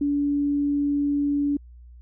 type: tone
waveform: sine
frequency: 287 Hz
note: D4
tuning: 40 cents flat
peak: -20 dBFS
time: 0.01-1.57 s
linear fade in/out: 5 ms
effects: added 60 Hz sine -43 dBFS peak until 2.01 s